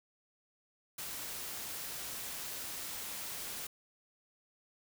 white noise, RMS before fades -42 dBFS, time 0.98-3.67 s, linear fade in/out 5 ms, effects none

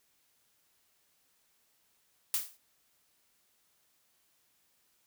blue noise with exponential decay, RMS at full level -27 dBFS, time 2.34-2.57 s, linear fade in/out 1 ms, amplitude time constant 50 ms, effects white hiss -72 dBFS RMS until 5.06 s

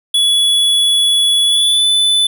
square tone with pitch glide, 3396 to 3500 Hz, G#7 to A7, +38 to -10 cents, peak -10 dBFS, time 0.14-2.27 s, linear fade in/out 5 ms, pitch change +52 cents, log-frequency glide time 1.44-1.86 s, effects none

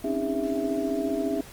sine tone cluster, 266.5 / 281.2 / 312 / 404.9 / 661 Hz, C4 / C#4 / D#4 / G#4 / E5, +32 / +25 / +5 / -44 / +5 cents, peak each -31 dBFS, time 0.04-1.41 s, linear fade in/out 5 ms, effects pink hiss -46 dBFS RMS until 1.52 s + Opus 24 kbps

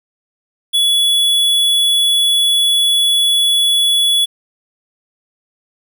square tone, 3400 Hz, G#7, 40 cents sharp, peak -11 dBFS, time 0.73-4.26 s, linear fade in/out 20 ms, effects 8-bit

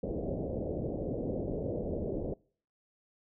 white low-pass noise, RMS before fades -35 dBFS, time 0.03-2.34 s, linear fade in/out 5 ms, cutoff 590 Hz, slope 48 dB/octave, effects noise-tail reverb RT60 0.5 s tail -25 dB re dry

